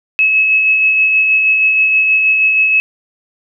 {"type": "tone with tremolo", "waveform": "sine", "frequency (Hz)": 2581, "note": "E7", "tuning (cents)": -37, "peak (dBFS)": -7, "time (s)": [0.19, 2.8], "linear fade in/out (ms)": 0, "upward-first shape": "sine", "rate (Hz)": 6.3, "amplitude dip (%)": 30, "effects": []}